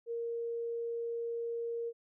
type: tone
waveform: sine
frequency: 466.2 Hz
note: A#4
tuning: in tune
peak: -34 dBFS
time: 0.06-1.93 s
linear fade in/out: 50 ms
effects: none